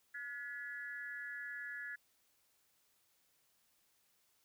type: tone with amplitude modulation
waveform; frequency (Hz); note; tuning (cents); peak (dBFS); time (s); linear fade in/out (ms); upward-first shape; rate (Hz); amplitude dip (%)
sine; 1700; G#6; +40; -38; 0.14-1.96; 10; sine; 262; 95
effects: white hiss -75 dBFS RMS until 4.44 s